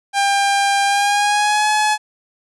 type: tone with pitch glide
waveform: sawtooth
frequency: 798 to 850.3 Hz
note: G5 to G#5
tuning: +31 to +41 cents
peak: -10 dBFS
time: 0.13-1.98 s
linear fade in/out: 50 ms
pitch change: +110 cents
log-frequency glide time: 0.85-1.69 s
effects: resampled to 24000 Hz